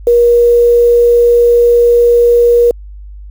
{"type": "tone with quantisation", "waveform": "sine", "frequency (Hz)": 475.8, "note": "A#4", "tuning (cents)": 35, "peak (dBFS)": -4, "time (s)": [0.07, 2.71], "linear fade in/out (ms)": 2, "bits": 5, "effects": ["added 50 Hz sine -27 dBFS peak until 3.3 s"]}